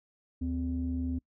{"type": "tone pair together", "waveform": "sine", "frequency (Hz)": [76.19, 256.5], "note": ["D#2", "C4"], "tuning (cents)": [-36, -34], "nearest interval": "octave + major sixth", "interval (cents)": 2102, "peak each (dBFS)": [-32, -31], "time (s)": [0.41, 1.19], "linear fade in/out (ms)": 10, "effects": ["noise-tail reverb RT60 0.1 s tail -24 dB re dry", "tanh soft clip ceiling -23 dBFS"]}